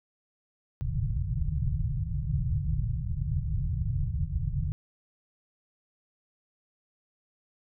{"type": "low-pass noise", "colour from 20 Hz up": "white", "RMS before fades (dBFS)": -29, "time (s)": [0.81, 4.72], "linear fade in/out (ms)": 0, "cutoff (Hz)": 160, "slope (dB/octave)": 96, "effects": []}